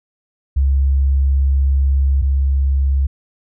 sine tone pair in turn, 68.2 / 68.2 Hz, C#2 / C#2, -28 / -28 cents, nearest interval unison, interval 0 cents, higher neither, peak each -11 / -12 dBFS, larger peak first, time 0.56-2.22 / 2.22-3.07 s, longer first, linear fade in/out 10 ms, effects none

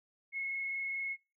sine tone with frequency modulation, 2177 Hz, C#7, 32 cents flat, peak -34 dBFS, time 0.32-1.17 s, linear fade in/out 50 ms, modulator 24.7 Hz, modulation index 0.79, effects noise-tail reverb RT60 0.3 s tail -25 dB re dry

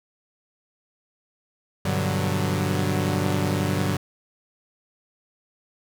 sawtooth chord, G major seventh, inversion none, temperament equal, 98 / 123.47 / 146.83 / 185 Hz, G2 / B2 / D3 / F#3, 0 / 0 / 0 / 0 cents, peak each -22 / -28 / -23 / -23 dBFS, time 1.85-3.97 s, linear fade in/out 5 ms, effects none

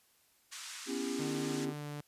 white band-pass noise, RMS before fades -46 dBFS, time 0.51-1.66 s, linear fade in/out 20 ms, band 1100 to 8200 Hz, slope 24 dB/octave
triangle chord, C# half-diminished seventh, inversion third, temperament just, 249.5 / 277.2 / 332.6 / 399.1 Hz, B3 / C#4 / E4 / G4, +18 / 0 / +16 / +31 cents, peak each -38 / -36 / -41 / -38 dBFS, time 0.86-1.74 s, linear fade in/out 50 ms
sawtooth tone with pitch glide, 151.2 to 146.81 Hz, D#3 to D3, -49 to 0 cents, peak -36 dBFS, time 1.19-2.01 s, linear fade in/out 5 ms, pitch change -51 cents, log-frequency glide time 1.5-1.86 s
effects white hiss -69 dBFS RMS until 2.07 s + resampled to 32000 Hz

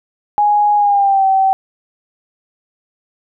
sine tone with pitch glide, 830 to 770 Hz, G#5 to G5, -1 to -31 cents, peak -9 dBFS, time 0.38-1.53 s, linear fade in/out 0 ms, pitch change -130 cents, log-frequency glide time 0.76-1.26 s, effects none

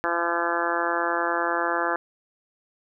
harmonic tone, 170.6 Hz, F3, 40 cents flat, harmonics 2 / 3 / 4 / 5 / 6 / 7 / 8 / 9 / 10, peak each -31 / -31 / -31 / -31 / -31 / -31 / -31 / -31 / -31 dBFS, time 0.04-1.96 s, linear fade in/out 0 ms, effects none

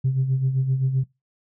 sine tone with tremolo, 132.3 Hz, C3, 20 cents sharp, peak -15 dBFS, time 0.04-1.04 s, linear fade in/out 10 ms, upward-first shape sine, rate 7.7 Hz, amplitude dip 60%, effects noise-tail reverb RT60 0.2 s tail -20 dB re dry + tanh soft clip ceiling -14 dBFS

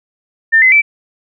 sine tone with pitch steps, 1800 / 2044 / 2321 Hz, A6 / C7 / D7, +39 / -41 / -21 cents, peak -5 dBFS, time 0.52-0.82 s, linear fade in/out 20 ms, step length 100 ms, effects none

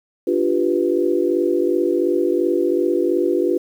sine chord, G dominant seventh, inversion second, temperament equal, 293.7 / 349.2 / 392 / 493.9 Hz, D4 / F4 / G4 / B4, 0 / 0 / 0 / 0 cents, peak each -23 / -18 / -22 / -23 dBFS, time 0.27-3.58 s, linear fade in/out 5 ms, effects 8-bit

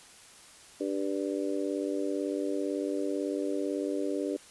harmonic tone, 98 Hz, G2, in tune, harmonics 3 / 4 / 5 / 6, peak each -32 / -34 / -36 / -38 dBFS, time 0.8-4.37 s, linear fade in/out 10 ms, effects white hiss -53 dBFS RMS until 4.5 s + resampled to 24000 Hz

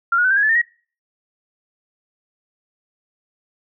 sine tone with pitch steps, 1383 / 1446.7 / 1513.4 / 1583.2 / 1656.1 / 1732.4 / 1812.3 / 1895.8 Hz, F6 / F#6 / F#6 / G6 / G#6 / A6 / A#6 / A#6, -17 / -39 / +39 / +17 / -5 / -27 / -49 / +29 cents, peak -13 dBFS, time 0.12-0.616 s, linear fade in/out 5 ms, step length 62 ms, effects noise-tail reverb RT60 0.4 s tail -24 dB re dry

